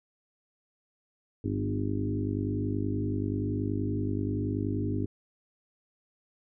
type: harmonic tone with a mistuned harmonic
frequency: 50.5 Hz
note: G#1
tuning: 48 cents flat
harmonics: 1 / 2 / 3 / 4 / 5 / 6 / 7 / 8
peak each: -42 / -31 / -42 / -40 / -34 / -34 / -40 / -39 dBFS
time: 1.44-5.06 s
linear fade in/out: 5 ms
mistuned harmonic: 5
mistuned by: +15 cents
effects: none